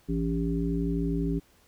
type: harmonic tone with a mistuned harmonic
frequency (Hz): 56.2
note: A1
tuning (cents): +37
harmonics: 1 / 3 / 5 / 7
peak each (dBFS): -31 / -29 / -30 / -35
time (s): 0.08-1.4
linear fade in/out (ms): 20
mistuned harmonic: 7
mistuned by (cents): +24
effects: pink hiss -62 dBFS RMS until 1.67 s